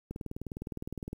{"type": "click train", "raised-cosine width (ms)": 3, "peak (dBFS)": -25, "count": 21, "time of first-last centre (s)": [0.11, 1.13], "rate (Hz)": 19.6, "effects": ["9-bit"]}